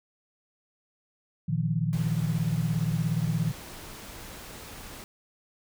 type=chord; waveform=sine; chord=Bb suspended fourth; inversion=none; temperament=equal with one note detuned; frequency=116.54 / 155.56 / 172.61 Hz; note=Bb2 / Eb3 / F3; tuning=0 / 0 / -20 cents; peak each=-30 / -27 / -30 dBFS; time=1.48-3.52 s; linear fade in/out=10 ms
type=noise; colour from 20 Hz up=pink; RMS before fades=-43 dBFS; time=1.93-5.04 s; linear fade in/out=0 ms
effects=none